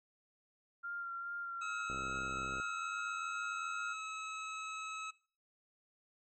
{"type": "tone with vibrato", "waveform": "sine", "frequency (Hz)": 1387, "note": "F6", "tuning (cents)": -12, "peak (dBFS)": -39, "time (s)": [0.83, 3.94], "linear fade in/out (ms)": 20, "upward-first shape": "sine", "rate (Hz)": 2.4, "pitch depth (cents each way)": 18}
{"type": "tone", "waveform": "25% pulse", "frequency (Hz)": 1290, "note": "E6", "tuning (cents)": -38, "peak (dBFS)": -37, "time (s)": [1.61, 5.11], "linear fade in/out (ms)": 10}
{"type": "click train", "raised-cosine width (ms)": 2, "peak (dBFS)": -34, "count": 47, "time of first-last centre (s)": [1.9, 2.599], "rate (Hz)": 65.8}
{"effects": ["noise-tail reverb RT60 0.5 s tail -22 dB re dry", "MP3 32 kbps"]}